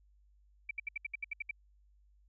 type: tone bursts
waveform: sine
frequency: 2321 Hz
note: D7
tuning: 21 cents flat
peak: -34 dBFS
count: 10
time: 0.69-1.511 s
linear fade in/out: 5 ms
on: 20 ms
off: 69 ms
effects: added 50 Hz sine -63 dBFS peak until 2.28 s